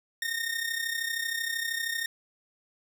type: tone with amplitude modulation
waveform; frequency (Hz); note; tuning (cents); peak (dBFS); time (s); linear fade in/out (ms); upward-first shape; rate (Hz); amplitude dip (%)
sawtooth; 1837; A#6; -26; -23; 0.22-2.06; 2; sine; 32.9; 65
effects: none